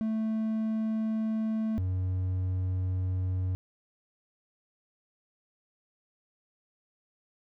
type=tone pair in turn; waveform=triangle; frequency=220 / 92.5 Hz; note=A3 / F#2; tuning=0 / 0 cents; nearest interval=octave + minor third; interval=1500 cents; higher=first; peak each=-25 dBFS; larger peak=neither; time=0.01-1.78 / 1.78-3.55 s; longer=neither; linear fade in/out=0 ms; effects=none